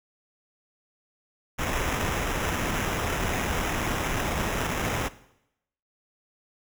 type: noise with sample-and-hold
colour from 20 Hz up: pink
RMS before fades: -28 dBFS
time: 1.58-5.09 s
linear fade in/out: 20 ms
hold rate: 4410 Hz
effects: noise-tail reverb RT60 0.8 s tail -17 dB re dry